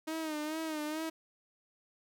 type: tone with vibrato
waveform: sawtooth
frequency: 311.1 Hz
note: D#4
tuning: in tune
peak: -31 dBFS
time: 0.07-1.1 s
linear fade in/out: 10 ms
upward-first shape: sine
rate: 2.3 Hz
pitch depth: 63 cents each way
effects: none